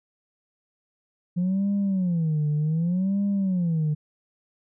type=tone with vibrato; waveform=sine; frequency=173.1 Hz; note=F3; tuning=15 cents flat; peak=-19 dBFS; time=1.36-3.95 s; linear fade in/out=20 ms; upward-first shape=sine; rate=0.66 Hz; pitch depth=260 cents each way; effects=tanh soft clip ceiling -19 dBFS